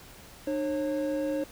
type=tone pair together; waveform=triangle; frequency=302.1 / 544 Hz; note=D4 / C#5; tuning=+49 / -33 cents; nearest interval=minor seventh; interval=1018 cents; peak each=-28 dBFS; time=0.47-1.44 s; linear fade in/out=5 ms; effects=pink hiss -50 dBFS RMS until 1.51 s